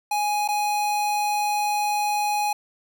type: tone with dropouts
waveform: square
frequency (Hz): 832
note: G#5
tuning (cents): +3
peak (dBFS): -22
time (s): 0.11-2.53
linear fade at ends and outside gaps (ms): 5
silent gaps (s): 0.478-0.486
effects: 8-bit